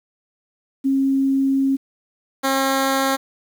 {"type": "tone pair in turn", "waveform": ["sine", "10% pulse"], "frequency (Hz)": [270.6, 269.3], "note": ["C#4", "C#4"], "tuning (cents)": [-42, -50], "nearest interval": "unison", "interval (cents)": 8, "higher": "first", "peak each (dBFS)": [-15, -9], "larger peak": "second", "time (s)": [[0.84, 1.77], [2.43, 3.17]], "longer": "first", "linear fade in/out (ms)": 20, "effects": ["8-bit"]}